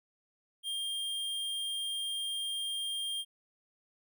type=tone; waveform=square; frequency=3204 Hz; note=G7; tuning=37 cents sharp; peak=-34 dBFS; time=0.63-3.25 s; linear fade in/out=50 ms; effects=none